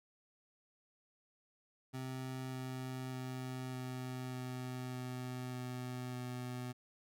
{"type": "tone with pitch steps", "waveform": "25% pulse", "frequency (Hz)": [130, 129.25, 128.51, 127.77, 127.03, 126.3, 125.57, 124.85], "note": ["C3", "C3", "C3", "C3", "B2", "B2", "B2", "B2"], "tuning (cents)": [-11, -21, -31, -41, 49, 39, 29, 19], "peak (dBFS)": -37, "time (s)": [1.93, 6.73], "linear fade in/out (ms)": 20, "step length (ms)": 600, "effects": []}